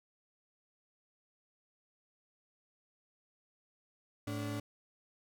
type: tone pair together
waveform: 35% pulse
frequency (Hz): 108.2 / 289.1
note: A2 / D4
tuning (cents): -29 / -27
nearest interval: octave + perfect fourth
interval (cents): 1702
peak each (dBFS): -37 / -38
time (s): 4.27-4.6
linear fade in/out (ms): 5
effects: none